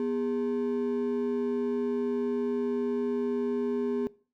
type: ring-modulated tone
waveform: triangle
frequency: 326.8 Hz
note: E4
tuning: 15 cents flat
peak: -22 dBFS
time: 0-4.07 s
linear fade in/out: 0 ms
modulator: 82.4 Hz
effects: noise-tail reverb RT60 0.4 s tail -21 dB re dry